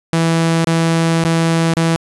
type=tone with dropouts; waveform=sawtooth; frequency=164.8 Hz; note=E3; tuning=in tune; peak=-8 dBFS; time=0.13-1.96 s; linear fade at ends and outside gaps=0 ms; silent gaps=0.644-0.672 / 1.238-1.25 / 1.737-1.768 s; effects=resampled to 24000 Hz